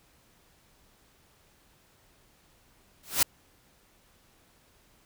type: noise with exponential growth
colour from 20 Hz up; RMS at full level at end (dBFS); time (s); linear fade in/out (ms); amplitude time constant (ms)
white; -18; 3.03-3.23; 5; 42
effects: pink hiss -63 dBFS RMS until 5.05 s